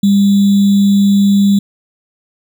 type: tone with sample-and-hold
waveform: sine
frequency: 200 Hz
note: G3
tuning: 35 cents sharp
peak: -6 dBFS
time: 0.03-1.59 s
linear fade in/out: 5 ms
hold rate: 3675 Hz
effects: none